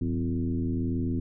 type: tone with frequency modulation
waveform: sine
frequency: 176.4 Hz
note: F3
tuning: 18 cents sharp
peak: -25 dBFS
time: 0.01-1.2 s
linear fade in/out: 5 ms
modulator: 81.5 Hz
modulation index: 1.7
effects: none